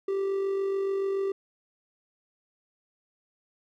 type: tone with amplitude modulation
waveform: triangle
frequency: 391 Hz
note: G4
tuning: 4 cents flat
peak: -22 dBFS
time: 0.08-1.32 s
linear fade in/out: 5 ms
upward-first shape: sine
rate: 47 Hz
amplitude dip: 35%
effects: none